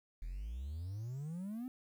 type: exponential sweep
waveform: triangle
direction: up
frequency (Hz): 39.83 to 261.6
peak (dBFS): -37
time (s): 0.22-1.68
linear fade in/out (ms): 0
effects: tanh soft clip ceiling -33 dBFS + 11-bit